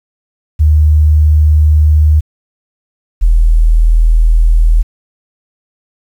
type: tone pair in turn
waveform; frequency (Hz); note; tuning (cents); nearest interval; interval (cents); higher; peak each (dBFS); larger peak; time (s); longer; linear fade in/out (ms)
sine; 76.3 / 40.42; D#2 / E1; -33 / -33; major seventh; 1100; first; -4; neither; 0.59-2.21 / 3.21-4.83; neither; 20
effects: 7-bit